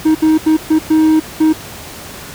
triangle tone bursts at uneven times, 314.2 Hz, D#4, 17 cents sharp, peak -5 dBFS, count 6, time 0.05-0.15 / 0.22-0.38 / 0.46-0.57 / 0.7-0.79 / 0.9-1.2 / 1.4-1.53 s, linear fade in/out 10 ms, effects pink hiss -30 dBFS RMS until 2.34 s + high-pass 60 Hz 12 dB/octave

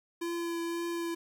square tone with vibrato, 339.1 Hz, E4, 49 cents sharp, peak -33 dBFS, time 0.21-1.15 s, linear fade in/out 10 ms, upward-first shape triangle, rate 1.9 Hz, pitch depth 15 cents each way, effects 10-bit

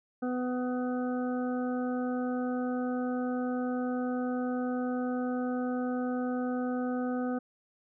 harmonic tone, 250 Hz, B3, 21 cents sharp, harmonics 1 / 2 / 3 / 5 / 6, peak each -30 / -36 / -40 / -44 / -46 dBFS, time 0.22-7.39 s, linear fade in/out 10 ms, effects none

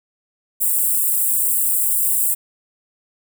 white high-pass noise, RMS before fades -18 dBFS, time 0.6-2.35 s, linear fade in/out 20 ms, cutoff 7700 Hz, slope 96 dB/octave, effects none

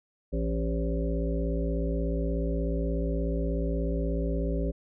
harmonic tone with a mistuned harmonic, 56.6 Hz, A1, 50 cents sharp, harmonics 1 / 3 / 5 / 7 / 9 / 10, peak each -28 / -33 / -35 / -36 / -38 / -38 dBFS, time 0.32-4.72 s, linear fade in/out 20 ms, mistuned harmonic 5, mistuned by -55 cents, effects none

